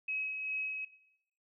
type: tone with tremolo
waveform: sine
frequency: 2554 Hz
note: D#7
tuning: 45 cents sharp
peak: -32 dBFS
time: 0.08-0.85 s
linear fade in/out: 5 ms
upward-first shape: sine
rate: 2.5 Hz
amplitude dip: 35%
effects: noise-tail reverb RT60 0.9 s tail -18 dB re dry

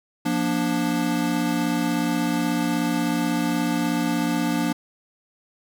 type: chord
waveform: square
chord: Bb major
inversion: second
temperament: equal with one note detuned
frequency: 174.61 / 237.3 / 293.7 Hz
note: F3 / Bb3 / D4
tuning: 0 / +31 / 0 cents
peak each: -28 / -26 / -25 dBFS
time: 0.25-4.73 s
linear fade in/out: 10 ms
effects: none

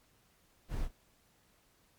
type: noise with echo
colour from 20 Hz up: brown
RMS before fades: -35 dBFS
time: 0.68-0.89 s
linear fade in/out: 50 ms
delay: 34 ms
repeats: 1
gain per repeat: -14 dB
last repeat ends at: 0.924 s
effects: pink hiss -69 dBFS RMS until 1.98 s + MP3 96 kbps

